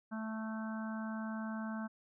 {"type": "harmonic tone", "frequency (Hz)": 220, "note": "A3", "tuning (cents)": 0, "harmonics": [1, 3, 4, 5, 6, 7], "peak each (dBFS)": [-38, -49, -50, -51, -52, -49], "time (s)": [0.11, 1.88], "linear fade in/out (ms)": 20, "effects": []}